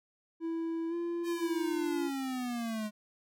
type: tone with pitch glide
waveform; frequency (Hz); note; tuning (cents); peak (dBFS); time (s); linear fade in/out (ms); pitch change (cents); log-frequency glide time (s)
triangle; 329.6 to 342.2; E4 to F4; 0 to -35; -30; 0.4-2.11; 50; +65; 0.89-0.94
type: linear sweep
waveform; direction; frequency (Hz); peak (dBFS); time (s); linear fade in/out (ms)
square; down; 349.2 to 208.8; -34; 1.23-2.91; 50
effects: none